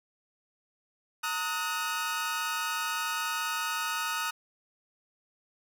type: tone cluster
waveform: sawtooth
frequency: 913 / 1262 / 1463 Hz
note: A#5 / D#6 / F#6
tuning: -36 / +24 / -20 cents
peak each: -33 / -29 / -31 dBFS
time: 1.23-4.31 s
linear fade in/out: 10 ms
effects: none